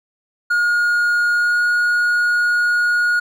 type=tone with pitch glide; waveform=triangle; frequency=1432 to 1442 Hz; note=F6 to F#6; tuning=+43 to -45 cents; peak=-12 dBFS; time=0.5-3.2 s; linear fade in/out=10 ms; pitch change=+12 cents; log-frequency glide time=1.33-1.63 s; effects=none